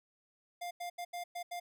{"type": "tone bursts at uneven times", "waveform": "square", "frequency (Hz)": 702, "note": "F5", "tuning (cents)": 9, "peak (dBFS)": -39, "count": 6, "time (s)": [[0.61, 0.71], [0.8, 0.9], [0.98, 1.05], [1.13, 1.24], [1.35, 1.43], [1.51, 1.6]], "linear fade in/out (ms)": 10, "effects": []}